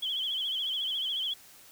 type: tone with vibrato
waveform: sine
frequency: 3207 Hz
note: G7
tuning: 39 cents sharp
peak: -29 dBFS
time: 0.02-1.34 s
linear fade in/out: 10 ms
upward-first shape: sine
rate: 14 Hz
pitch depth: 95 cents each way
effects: white hiss -54 dBFS RMS until 1.71 s